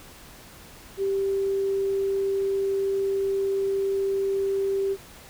sine tone, 391.4 Hz, G4, 3 cents flat, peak -22 dBFS, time 0.97-4.97 s, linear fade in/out 50 ms, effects pink hiss -47 dBFS RMS until 5.29 s

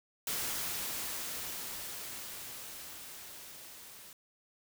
white noise with level ramp, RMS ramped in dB -35 to -52 dBFS, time 0.27-4.13 s, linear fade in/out 2 ms, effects none

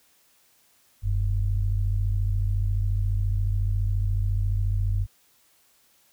sine tone pair together, 43.72 / 98 Hz, F1 / G2, +3 / 0 cents, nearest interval octave + major second, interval 1397 cents, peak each -24 dBFS, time 1.02-5.07 s, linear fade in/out 50 ms, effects white hiss -62 dBFS RMS until 6.12 s

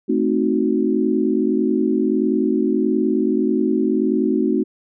sine chord, A diminished seventh, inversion none, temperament equal, 220 / 261.6 / 311.1 / 370 Hz, A3 / C4 / Eb4 / Gb4, 0 / 0 / 0 / 0 cents, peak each -21 dBFS, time 0.08-4.64 s, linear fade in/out 20 ms, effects none

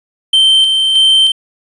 triangle tone with tremolo, 3116 Hz, G7, 11 cents flat, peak -4 dBFS, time 0.33-1.32 s, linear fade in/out 5 ms, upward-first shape square, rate 1.6 Hz, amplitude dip 35%, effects resampled to 24000 Hz + 7-bit

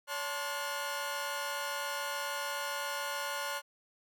sawtooth tone cluster, 567 / 879 / 1054 / 1441 Hz, C#5 / A5 / C6 / F#6, +39 / -2 / +12 / -46 cents, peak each -37 / -38 / -37 / -35 dBFS, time 0.07-3.62 s, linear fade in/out 50 ms, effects none

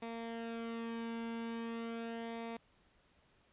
sawtooth tone with flanger, 230 Hz, A#3, 23 cents flat, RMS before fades -42 dBFS, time 0.02-2.57 s, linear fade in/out 5 ms, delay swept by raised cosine 0.66 to 1.61 ms, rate 0.4 Hz, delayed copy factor -0.55, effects pink hiss -70 dBFS RMS until 3.52 s + resampled to 8000 Hz

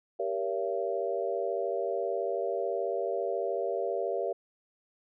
sine chord, G diminished seventh, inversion none, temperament just, 392 / 470.4 / 564.5 / 677.4 Hz, G4 / Bb4 / Db5 / Fb5, 0 / +16 / +31 / +47 cents, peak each -34 dBFS, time 0.19-4.33 s, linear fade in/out 10 ms, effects none

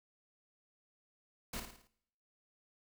pink noise with echo, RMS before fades -41 dBFS, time 1.53-1.6 s, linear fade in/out 5 ms, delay 55 ms, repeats 5, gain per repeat -6 dB, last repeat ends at 1.875 s, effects noise-tail reverb RT60 0.8 s tail -22 dB re dry

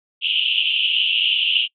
white band-pass noise, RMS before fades -19 dBFS, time 0.21-1.68 s, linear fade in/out 50 ms, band 2700 to 3200 Hz, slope 96 dB/octave, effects noise-tail reverb RT60 0.1 s tail -25 dB re dry

